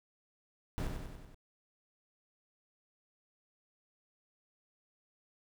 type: noise with echo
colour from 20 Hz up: brown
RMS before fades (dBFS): -35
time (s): 0.78-0.87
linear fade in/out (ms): 0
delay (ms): 95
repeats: 5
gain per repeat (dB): -4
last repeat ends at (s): 1.345
effects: none